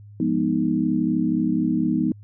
sine chord, F half-diminished seventh, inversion none, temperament equal, 174.61 / 207.7 / 246.9 / 311.1 Hz, F3 / Ab3 / Cb4 / Eb4, 0 / 0 / 0 / 0 cents, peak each -26 / -26 / -23 / -23 dBFS, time 0.2-2.12 s, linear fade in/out 2 ms, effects added 103 Hz sine -41 dBFS peak until 2.23 s

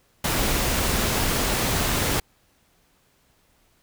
pink noise, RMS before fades -23 dBFS, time 0.24-2.2 s, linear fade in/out 5 ms, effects pink hiss -63 dBFS RMS until 3.82 s

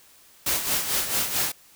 white noise with tremolo, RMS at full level -23 dBFS, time 0.46-1.52 s, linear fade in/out 5 ms, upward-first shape sine, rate 4.5 Hz, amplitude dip 60%, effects white hiss -54 dBFS RMS until 1.75 s

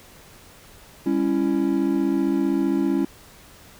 triangle chord, C# diminished, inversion second, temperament just, 199.57 / 277.2 / 332.6 Hz, G3 / C#4 / E4, +31 / 0 / +16 cents, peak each -24 / -20 / -21 dBFS, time 1.06-3.05 s, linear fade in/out 5 ms, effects pink hiss -48 dBFS RMS until 3.79 s

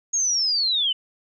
sine linear sweep, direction down, 6645 to 2948 Hz, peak -19 dBFS, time 0.13-0.93 s, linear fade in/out 10 ms, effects none

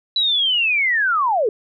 sine linear sweep, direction down, 3976 to 392 Hz, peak -15 dBFS, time 0.16-1.49 s, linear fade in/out 2 ms, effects none

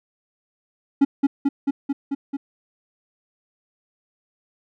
triangle tone with echo, 278.6 Hz, C#4, 9 cents sharp, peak -9 dBFS, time 1.01-1.05 s, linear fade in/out 10 ms, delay 220 ms, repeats 6, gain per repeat -2 dB, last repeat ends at 2.37 s, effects none

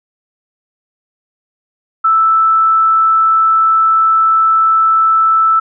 sine tone, 1318.5 Hz, E6, in tune, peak -7 dBFS, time 2.04-5.6 s, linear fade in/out 10 ms, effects none

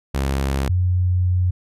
sawtooth / sine tone pair in turn, 68 / 90.53 Hz, C#2 / F#2, -33 / -37 cents, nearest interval perfect fourth, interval 496 cents, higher second, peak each -15 dBFS, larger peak neither, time 0.14-0.69 / 0.69-1.51 s, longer second, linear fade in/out 10 ms, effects resampled to 32000 Hz

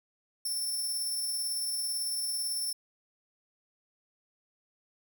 10% pulse tone with tremolo, 5380 Hz, E8, 34 cents sharp, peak -24 dBFS, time 0.45-2.73 s, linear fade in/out 5 ms, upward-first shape triangle, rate 18 Hz, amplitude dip 25%, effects none

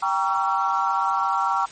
sine chord, G diminished seventh, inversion none, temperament just, 784 / 940.8 / 1128.9 / 1354.7 Hz, G5 / Bb5 / Db6 / Fb6, 0 / +16 / +31 / +47 cents, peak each -25 dBFS, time 0.02-1.66 s, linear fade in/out 10 ms, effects white hiss -43 dBFS RMS until 1.71 s + MP3 32 kbps

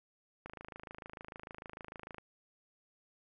click train, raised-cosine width 0.5 ms, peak -30 dBFS, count 47, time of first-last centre 0.46-2.183 s, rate 26.7 Hz, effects none

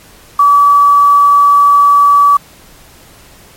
sine tone with quantisation, 1147 Hz, D6, 41 cents flat, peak -3 dBFS, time 0.39-2.37 s, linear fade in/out 5 ms, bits 5, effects pink hiss -40 dBFS RMS until 3.56 s + MP3 64 kbps

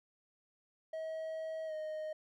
triangle tone with pitch glide, 639 to 620.8 Hz, D#5 to D#5, +46 to -4 cents, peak -36 dBFS, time 0.93-2.13 s, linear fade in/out 5 ms, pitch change -50 cents, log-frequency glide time 1.66-1.73 s, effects none

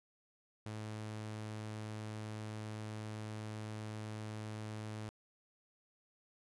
sawtooth tone, 107.8 Hz, A2, 35 cents flat, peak -38 dBFS, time 0.66-5.09 s, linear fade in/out 0 ms, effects resampled to 24000 Hz

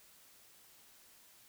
silence, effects white hiss -62 dBFS RMS until 1.48 s

